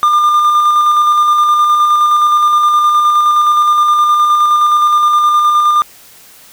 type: tone with tremolo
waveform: triangle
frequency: 1202 Hz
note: D6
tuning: 40 cents sharp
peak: -4 dBFS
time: 0.03-5.82 s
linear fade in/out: 0 ms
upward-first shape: square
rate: 9.6 Hz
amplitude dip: 25%
effects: white hiss -40 dBFS RMS until 6.52 s